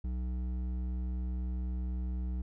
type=tone with hard clipping; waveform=sine; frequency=62 Hz; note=B1; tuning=7 cents sharp; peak=-34 dBFS; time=0.04-2.42 s; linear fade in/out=5 ms; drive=9 dB; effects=none